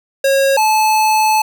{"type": "tone pair in turn", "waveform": "square", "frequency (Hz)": [545, 866.7], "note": ["C#5", "A5"], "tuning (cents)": [-29, -26], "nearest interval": "minor sixth", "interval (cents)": 803, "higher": "second", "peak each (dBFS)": [-11, -11], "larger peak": "neither", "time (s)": [[0.24, 0.57], [0.57, 1.42]], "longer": "second", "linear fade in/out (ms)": 5, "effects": []}